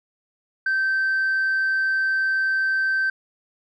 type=tone; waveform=sine; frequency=1553 Hz; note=G6; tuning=17 cents flat; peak=-17 dBFS; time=0.66-3.1 s; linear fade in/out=5 ms; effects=tanh soft clip ceiling -17 dBFS